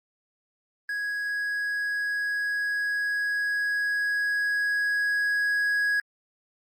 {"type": "tone with level ramp", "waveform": "triangle", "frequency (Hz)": 1661.2, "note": "G#6", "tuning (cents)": 0, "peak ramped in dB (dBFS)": [-25, -20], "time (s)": [0.89, 6], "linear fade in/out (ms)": 2, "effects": ["Opus 32 kbps"]}